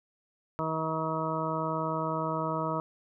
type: harmonic tone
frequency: 159.4 Hz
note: D#3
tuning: 42 cents sharp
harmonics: 1 / 2 / 3 / 4 / 6 / 7 / 8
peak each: -35 / -37 / -38 / -35 / -35 / -38 / -36 dBFS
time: 0.59-2.8 s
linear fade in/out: 0 ms
effects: none